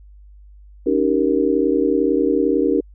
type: chord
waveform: sine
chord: Eb dominant seventh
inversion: third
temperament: just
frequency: 280 / 311.1 / 388.9 / 466.7 Hz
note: Db4 / Eb4 / G4 / Bb4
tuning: +18 / 0 / -14 / +2 cents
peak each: -20 dBFS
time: 0.86-2.81 s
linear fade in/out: 10 ms
effects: added 50 Hz sine -41 dBFS peak until 2.94 s